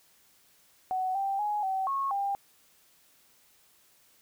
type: tone with pitch steps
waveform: sine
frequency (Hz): 747 / 785 / 835 / 765 / 1094 / 797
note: F#5 / G5 / G#5 / G5 / C#6 / G5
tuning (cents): +16 / +2 / +9 / -42 / -23 / +28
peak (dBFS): -27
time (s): 0.91-2.35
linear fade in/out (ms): 0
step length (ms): 240
effects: white hiss -63 dBFS RMS until 4.21 s